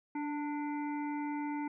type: harmonic tone with a mistuned harmonic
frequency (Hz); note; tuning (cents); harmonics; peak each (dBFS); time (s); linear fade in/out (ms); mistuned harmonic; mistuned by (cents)
292.6; D4; -6; 1 / 3 / 5 / 7 / 8; -35 / -40 / -52 / -49 / -55; 0.15-1.68; 5; 3; +30
effects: none